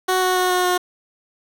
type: tone with pitch steps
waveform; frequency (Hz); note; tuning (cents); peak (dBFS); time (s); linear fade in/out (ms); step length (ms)
15% pulse; 371.2 / 368.4 / 365.7 / 362.9 / 360.2; F#4 / F#4 / F#4 / F#4 / F#4; +6 / -7 / -20 / -34 / -46; -10; 0.08-0.78; 10; 140
effects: 7-bit